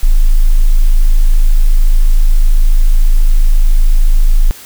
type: tone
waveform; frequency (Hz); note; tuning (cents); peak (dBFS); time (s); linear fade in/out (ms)
sine; 27.03; A0; -30; -3; 0.03-4.51; 0
effects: white hiss -34 dBFS RMS until 4.65 s